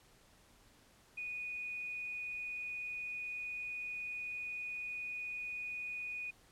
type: tone with tanh clipping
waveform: triangle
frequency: 2471 Hz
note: D#7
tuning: 13 cents flat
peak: -39 dBFS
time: 1.17-6.31 s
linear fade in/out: 10 ms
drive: 3 dB
effects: pink hiss -65 dBFS RMS until 6.51 s + low-pass 12000 Hz 12 dB/octave